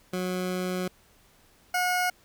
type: tone pair in turn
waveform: 20% pulse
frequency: 182.8 / 724.1 Hz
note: F#3 / F#5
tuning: -21 / -38 cents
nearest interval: 2 octaves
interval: 2383 cents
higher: second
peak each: -23 / -19 dBFS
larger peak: second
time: 0.13-0.88 / 1.74-2.1 s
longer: first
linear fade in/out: 5 ms
effects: pink hiss -60 dBFS RMS until 2.24 s